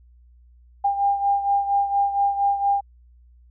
sine beating tone pair, 800 / 804.3 Hz, G5 / G5, +35 / +44 cents, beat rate 4.3 Hz, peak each -19 / -25 dBFS, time 0.84-2.81 s, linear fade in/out 10 ms, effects added 60 Hz sine -49 dBFS peak until 3.5 s

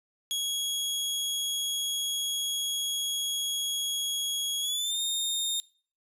sawtooth tone with pitch glide, 3325 to 3668 Hz, G#7 to A#7, +1 to -29 cents, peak -25 dBFS, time 0.31-5.6 s, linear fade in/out 0 ms, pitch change +170 cents, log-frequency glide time 4.61-5 s, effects noise-tail reverb RT60 0.4 s tail -20 dB re dry + resampled to 32000 Hz

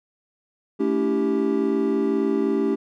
triangle chord, A dominant seventh, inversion none, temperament equal with one note detuned, 220 / 283.7 / 329.6 / 392 Hz, A3 / C#4 / E4 / G4, 0 / +40 / 0 / 0 cents, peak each -24 / -22 / -26 / -21 dBFS, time 0.79-2.76 s, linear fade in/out 20 ms, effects none

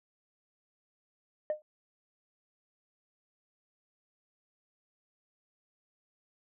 sine tone with exponential decay, 609 Hz, D#5, 37 cents flat, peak -23 dBFS, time 1.5-1.62 s, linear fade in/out 1 ms, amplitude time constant 25 ms, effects tanh soft clip ceiling -25 dBFS

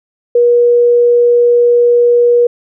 sine tone, 480 Hz, B4, 49 cents flat, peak -5 dBFS, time 0.35-2.47 s, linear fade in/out 5 ms, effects none

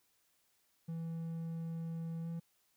triangle tone with pitch glide, 164.81 to 167.01 Hz, E3 to E3, 0 to +23 cents, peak -36 dBFS, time 0.88-2.4 s, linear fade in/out 10 ms, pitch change +23 cents, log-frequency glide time 2.22-2.28 s, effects white hiss -75 dBFS RMS until 2.76 s

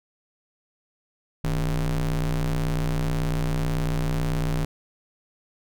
square ring-modulated tone, 62.7 Hz, B1, 27 cents sharp, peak -20 dBFS, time 1.44-4.65 s, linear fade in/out 5 ms, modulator 91.8 Hz, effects none

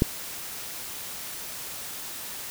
click, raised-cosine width 3 ms, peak -6 dBFS, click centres 0.021 s, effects white hiss -37 dBFS RMS until 2.5 s

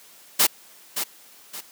white noise with echo, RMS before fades -17 dBFS, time 0.39-0.47 s, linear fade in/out 10 ms, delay 570 ms, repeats 2, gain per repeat -9 dB, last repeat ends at 1.61 s, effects white hiss -50 dBFS RMS until 1.71 s + high-pass 200 Hz 12 dB/octave

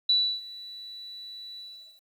sine tone with ADSR envelope, 3951 Hz, B7, in tune, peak -18 dBFS, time 0.09-2.03 s, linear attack 5 ms, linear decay 310 ms, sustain -21 dB, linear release 440 ms, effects 10-bit

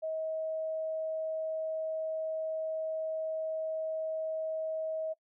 sine tone, 636 Hz, D#5, 38 cents sharp, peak -32 dBFS, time 0.02-5.14 s, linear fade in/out 20 ms, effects noise-tail reverb RT60 0.1 s tail -22 dB re dry

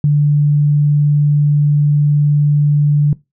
sine tone, 146.8 Hz, D3, in tune, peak -8 dBFS, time 0.04-3.13 s, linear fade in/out 2 ms, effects noise-tail reverb RT60 0.2 s tail -20 dB re dry

